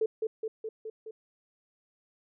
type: tone with echo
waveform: sine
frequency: 440 Hz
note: A4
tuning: in tune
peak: -24 dBFS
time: 0.01-0.06 s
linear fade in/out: 5 ms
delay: 210 ms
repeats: 5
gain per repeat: -3 dB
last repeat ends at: 1.11 s
effects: none